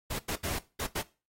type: noise bursts at uneven times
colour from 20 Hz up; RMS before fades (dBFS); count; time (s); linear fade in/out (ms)
pink; -34; 5; 0.1-0.19 / 0.28-0.36 / 0.43-0.59 / 0.79-0.87 / 0.95-1.02; 10
effects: noise-tail reverb RT60 0.3 s tail -18 dB re dry + AAC 48 kbps